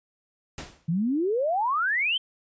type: noise with exponential decay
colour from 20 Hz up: pink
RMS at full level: -34 dBFS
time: 0.58-0.9 s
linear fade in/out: 1 ms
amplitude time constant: 68 ms
type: exponential sweep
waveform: sine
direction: up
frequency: 155.56 to 3196 Hz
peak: -22 dBFS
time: 0.88-2.18 s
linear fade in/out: 10 ms
effects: resampled to 16000 Hz